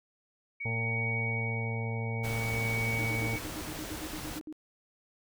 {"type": "tone with tremolo", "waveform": "sine", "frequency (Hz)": 2245, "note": "C#7", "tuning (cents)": 21, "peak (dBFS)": -31, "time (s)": [0.6, 3.39], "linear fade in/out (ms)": 10, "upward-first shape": "sine", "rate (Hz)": 0.55, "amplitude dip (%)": 70}
{"type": "harmonic tone", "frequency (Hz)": 113.9, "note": "A#2", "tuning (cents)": -40, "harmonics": [1, 2, 4, 5, 6, 7, 8], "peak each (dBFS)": [-32, -41, -41, -47, -49, -46, -47], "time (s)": [0.65, 3.36], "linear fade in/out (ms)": 5}
{"type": "noise", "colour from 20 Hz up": "pink", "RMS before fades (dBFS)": -40, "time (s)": [2.23, 4.4], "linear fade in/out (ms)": 20}
{"type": "tone bursts", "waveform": "sine", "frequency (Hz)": 308.4, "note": "D#4", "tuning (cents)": -15, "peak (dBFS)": -38, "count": 14, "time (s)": [2.99, 4.526], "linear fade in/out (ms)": 0, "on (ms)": 54, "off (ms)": 60}
{"effects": []}